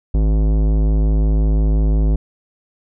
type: tone with tanh clipping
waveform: sine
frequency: 52.8 Hz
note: G#1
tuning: 29 cents sharp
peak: -14 dBFS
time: 0.14-2.16 s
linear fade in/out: 5 ms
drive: 17 dB
effects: none